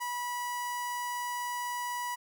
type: tone with notch filter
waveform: sawtooth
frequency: 976 Hz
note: B5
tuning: 21 cents flat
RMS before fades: -35 dBFS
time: 0-2.16 s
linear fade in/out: 20 ms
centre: 3600 Hz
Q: 1.4
effects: none